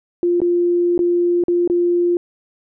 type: tone with dropouts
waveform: sine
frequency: 349.2 Hz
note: F4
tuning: in tune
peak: -13 dBFS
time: 0.23-2.17 s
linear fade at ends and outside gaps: 1 ms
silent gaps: 0.403-0.417 / 0.978-0.991 / 1.438-1.482 / 1.676-1.699 s
effects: none